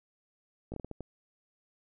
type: slowing click train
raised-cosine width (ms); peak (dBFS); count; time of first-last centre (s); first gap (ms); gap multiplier
2; -26; 7; 0.72-1.007; 18; 1.39
effects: none